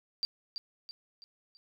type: tone with echo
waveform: sine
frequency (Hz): 4699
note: D8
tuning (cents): 0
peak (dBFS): -28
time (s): 0.23-0.25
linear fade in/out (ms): 0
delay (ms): 330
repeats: 4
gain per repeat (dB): -7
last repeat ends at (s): 1.57
effects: none